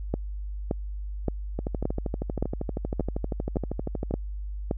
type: two click trains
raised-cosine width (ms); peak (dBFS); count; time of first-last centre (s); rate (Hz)
2; -12 / -16; 9 / 33; 0.14-4.711 / 1.59-4.11; 1.75 / 12.7
effects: added 50 Hz sine -31 dBFS peak until 4.77 s